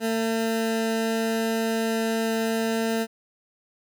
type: tone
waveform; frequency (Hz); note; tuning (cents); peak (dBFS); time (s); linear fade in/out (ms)
20% pulse; 224.9; A3; +38; -18; 0-3.07; 50
effects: none

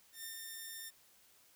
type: tone with ADSR envelope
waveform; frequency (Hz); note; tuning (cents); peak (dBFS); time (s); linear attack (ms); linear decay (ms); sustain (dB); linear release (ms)
5% pulse; 1809; A6; +48; -32; 0.12-0.91; 120; 110; -2; 30
effects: white hiss -66 dBFS RMS until 1.55 s

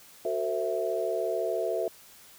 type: chord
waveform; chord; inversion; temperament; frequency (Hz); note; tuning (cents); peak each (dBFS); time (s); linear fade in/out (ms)
sine; F# half-diminished seventh; none; equal with one note detuned; 370 / 449.8 / 523.3 / 659.3; F#4 / A4 / C5 / E5; 0 / +38 / 0 / 0; -33 / -32 / -35 / -30; 0.25-1.88; 2
effects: white hiss -53 dBFS RMS until 2.38 s

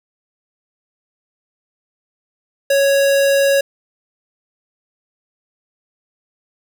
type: tone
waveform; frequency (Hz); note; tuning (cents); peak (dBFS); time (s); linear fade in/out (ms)
square; 554.4; C#5; 0; -12; 2.7-3.61; 5
effects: none

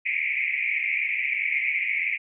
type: band-pass noise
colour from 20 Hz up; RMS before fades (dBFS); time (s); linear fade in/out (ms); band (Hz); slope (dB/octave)
white; -26; 0.05-2.18; 20; 2100 to 2400; 96
effects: none

